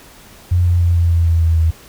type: tone with pitch steps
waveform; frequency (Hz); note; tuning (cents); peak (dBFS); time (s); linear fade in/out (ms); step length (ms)
sine; 88.5 / 87.38 / 86.28 / 85.19 / 84.11 / 83.05 / 82 / 80.97; F2 / F2 / F2 / F2 / E2 / E2 / E2 / E2; +23 / +1 / -20 / -42 / +35 / +13 / -9 / -30; -10; 0.51-1.71; 10; 150
effects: pink hiss -42 dBFS RMS until 1.88 s